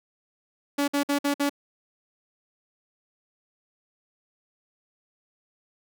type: tone bursts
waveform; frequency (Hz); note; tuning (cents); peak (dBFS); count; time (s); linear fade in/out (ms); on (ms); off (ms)
sawtooth; 284.9; C#4; +48; -18; 5; 0.78-1.496; 10; 100; 54
effects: none